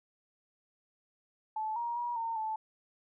sine tone with pitch steps, 869 / 944 / 958 / 913 / 874 Hz, A5 / A#5 / A#5 / A#5 / A5, -22 / +22 / +47 / -36 / -12 cents, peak -32 dBFS, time 1.56-2.56 s, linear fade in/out 5 ms, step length 200 ms, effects none

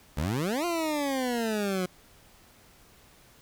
20% pulse exponential two-way sweep, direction up then down, 67.1 to 352.4 to 179.5 Hz, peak -22 dBFS, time 0.17-1.86 s, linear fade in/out 5 ms, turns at 0.65 s, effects pink hiss -57 dBFS RMS until 3.41 s

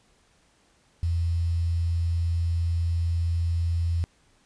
sine tone with quantisation, 84.5 Hz, E2, 43 cents sharp, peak -22 dBFS, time 1.03-4.04 s, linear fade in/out 0 ms, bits 8, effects pink hiss -63 dBFS RMS until 4.45 s + resampled to 22050 Hz

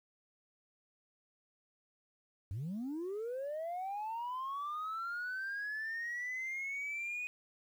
sine linear sweep, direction up, 86.5 to 2491 Hz, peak -35 dBFS, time 2.51-7.27 s, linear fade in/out 0 ms, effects tanh soft clip ceiling -35 dBFS + 11-bit

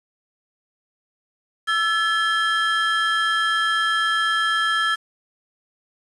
triangle tone cluster, 1330 / 1718 / 3198 Hz, E6 / A6 / G7, +15 / -42 / +34 cents, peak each -20 / -20 / -24 dBFS, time 1.67-4.96 s, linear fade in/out 20 ms, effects resampled to 24000 Hz + 7-bit

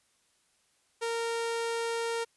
sawtooth tone, 462.1 Hz, A#4, 15 cents flat, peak -26 dBFS, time 1.01-2.25 s, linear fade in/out 20 ms, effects white hiss -70 dBFS RMS until 2.36 s + resampled to 24000 Hz

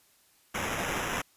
white noise with sample-and-hold, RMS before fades -32 dBFS, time 0.54-1.22 s, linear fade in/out 10 ms, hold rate 4410 Hz, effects white hiss -64 dBFS RMS until 1.36 s + resampled to 32000 Hz

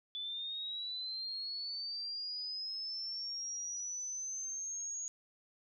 sine linear sweep, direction up, 3470 to 6700 Hz, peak -38 dBFS, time 0.15-5.08 s, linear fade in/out 0 ms, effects none

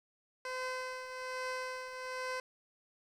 15% pulse tone with tremolo, 512 Hz, C5, 38 cents flat, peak -29 dBFS, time 0.45-2.4 s, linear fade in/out 2 ms, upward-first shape triangle, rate 1.2 Hz, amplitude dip 60%, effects low-pass 7000 Hz 12 dB/octave + 11-bit

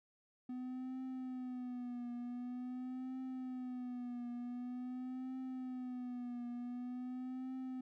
triangle tone with vibrato, 250.3 Hz, B3, 23 cents sharp, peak -39 dBFS, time 0.49-7.81 s, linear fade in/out 5 ms, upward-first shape triangle, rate 0.46 Hz, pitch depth 69 cents each way, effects none

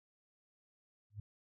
sine tone with exponential growth, 103.83 Hz, G#2, in tune, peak -38 dBFS, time 1.1-1.2 s, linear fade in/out 5 ms, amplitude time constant 21 ms, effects none

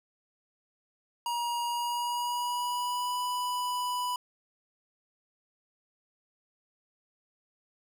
square tone with pitch glide, 951 to 989.1 Hz, A#5 to B5, +34 to +2 cents, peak -30 dBFS, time 1.26-4.16 s, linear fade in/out 2 ms, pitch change +68 cents, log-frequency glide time 1.66-3.19 s, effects none

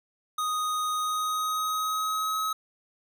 square tone with pitch glide, 1244.5 to 1278 Hz, D#6 to D#6, 0 to +46 cents, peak -27 dBFS, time 0.38-2.53 s, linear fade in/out 5 ms, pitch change +46 cents, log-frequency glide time 0.94-2.41 s, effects none

